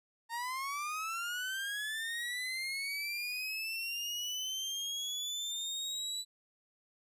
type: linear sweep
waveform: 30% pulse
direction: up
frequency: 912 to 3967 Hz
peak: -33 dBFS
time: 0.29-6.25 s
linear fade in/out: 50 ms
effects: resampled to 32000 Hz